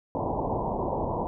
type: low-pass noise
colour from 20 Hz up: white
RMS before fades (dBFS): -29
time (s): 0.15-1.27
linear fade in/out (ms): 0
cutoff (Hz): 1000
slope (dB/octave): 96
effects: none